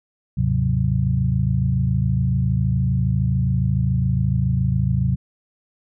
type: tone cluster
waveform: sine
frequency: 74.5 / 101.8 / 128.9 / 181.5 Hz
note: D2 / G#2 / C3 / F#3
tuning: +25 / -34 / -26 / -33 cents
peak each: -24 / -25 / -19 / -24 dBFS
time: 0.37-5.16 s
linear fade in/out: 10 ms
effects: none